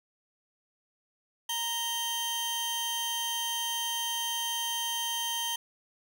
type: tone pair together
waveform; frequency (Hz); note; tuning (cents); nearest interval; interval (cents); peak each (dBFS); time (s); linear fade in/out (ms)
sawtooth; 932.3 / 3136; A#5 / G7; 0 / 0; octave + major sixth; 2100; -32 / -28; 1.49-5.56; 5
effects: none